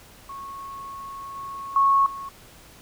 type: tone with level steps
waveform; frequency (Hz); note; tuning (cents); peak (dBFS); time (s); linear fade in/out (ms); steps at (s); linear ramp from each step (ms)
sine; 1100; C#6; -14; -34 / -32 / -15 / -32; 0.29-2.29; 5; 1.36 / 1.76 / 2.06; 2
effects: pink hiss -49 dBFS RMS until 2.81 s